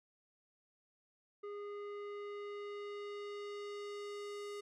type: tone with low-pass filter sweep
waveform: square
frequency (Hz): 410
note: G#4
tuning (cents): -22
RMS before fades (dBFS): -45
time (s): 1.43-4.61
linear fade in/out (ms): 10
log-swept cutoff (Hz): 1400 to 8700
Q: 0.85
effects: none